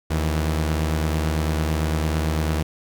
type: tone pair together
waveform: sawtooth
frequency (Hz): 77.1 / 163.14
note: D#2 / E3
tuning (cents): -15 / -18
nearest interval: octave + minor second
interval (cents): 1297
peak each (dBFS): -17 / -24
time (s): 0.1-2.63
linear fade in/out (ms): 10
effects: none